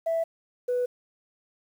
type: tone pair in turn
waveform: sine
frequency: 659.3 / 493.9 Hz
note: E5 / B4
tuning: 0 / 0 cents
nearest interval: perfect fourth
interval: 500 cents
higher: first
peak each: -22 dBFS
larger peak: neither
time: 0.06-0.24 / 0.68-0.86 s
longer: neither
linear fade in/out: 10 ms
effects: tanh soft clip ceiling -20 dBFS + 9-bit